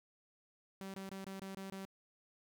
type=tone bursts; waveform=sawtooth; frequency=193.1 Hz; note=G3; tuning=26 cents flat; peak=-40 dBFS; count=7; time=0.81-1.852 s; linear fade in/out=0 ms; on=130 ms; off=22 ms; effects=none